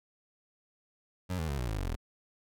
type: tone with pitch steps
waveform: 25% pulse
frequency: 91.5 / 80.12 / 70.15 / 61.42 / 53.78 / 47.09 / 41.23 Hz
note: F#2 / E2 / C#2 / B1 / A1 / F#1 / E1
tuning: -19 / -49 / +21 / -9 / -39 / +31 / +1 cents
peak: -28 dBFS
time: 1.29-1.962 s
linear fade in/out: 20 ms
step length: 96 ms
effects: none